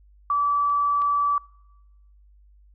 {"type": "tone", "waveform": "sine", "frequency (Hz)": 1154, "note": "D6", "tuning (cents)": -31, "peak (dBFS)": -19, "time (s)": [0.3, 1.38], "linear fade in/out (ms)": 2}
{"type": "clicks", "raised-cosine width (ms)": 0.3, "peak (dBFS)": [-36, -27], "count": 2, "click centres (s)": [0.697, 1.019]}
{"effects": ["noise-tail reverb RT60 1.0 s tail -26 dB re dry", "added 50 Hz sine -51 dBFS peak until 2.74 s"]}